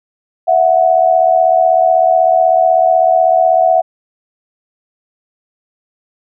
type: tone pair together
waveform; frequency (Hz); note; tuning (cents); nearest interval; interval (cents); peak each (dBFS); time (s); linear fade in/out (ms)
sine; 659.3 / 735.4; E5 / F#5; 0 / -11; major second; 189; -10; 0.47-3.82; 20
effects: none